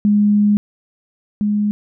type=tone pair in turn; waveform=sine; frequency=207 / 208 Hz; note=G#3 / G#3; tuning=-5 / +3 cents; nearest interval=unison; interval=8 cents; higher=second; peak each=-10 / -14 dBFS; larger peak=first; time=0.05-0.57 / 1.41-1.71 s; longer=first; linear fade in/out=0 ms; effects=none